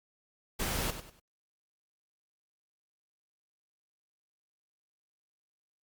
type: noise with echo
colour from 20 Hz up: pink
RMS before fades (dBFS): -33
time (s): 0.59-0.91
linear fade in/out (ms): 10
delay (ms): 97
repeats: 3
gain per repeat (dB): -10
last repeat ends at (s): 1.201
effects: Opus 48 kbps